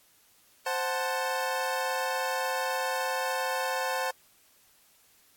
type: chord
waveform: 25% pulse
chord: F# diminished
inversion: second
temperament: equal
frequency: 523.3 / 740 / 880 Hz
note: C5 / F#5 / A5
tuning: 0 / 0 / 0 cents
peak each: -28 / -30 / -29 dBFS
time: 0.66-4.11 s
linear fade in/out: 5 ms
effects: white hiss -62 dBFS RMS until 5.36 s + AAC 64 kbps